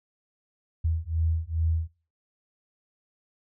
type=beating tone pair; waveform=sine; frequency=80.2 / 82.6 Hz; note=E2 / E2; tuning=-47 / +4 cents; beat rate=2.4 Hz; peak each=-27 dBFS; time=0.84-1.88 s; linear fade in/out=10 ms; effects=noise-tail reverb RT60 0.4 s tail -21 dB re dry